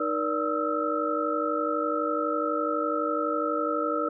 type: tone cluster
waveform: sine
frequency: 308.6 / 476.1 / 581 / 1285 / 1337 Hz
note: D#4 / A#4 / D5 / E6 / E6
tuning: -14 / +37 / -19 / -45 / +24 cents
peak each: -31 dBFS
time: 0-4.09 s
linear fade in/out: 5 ms
effects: none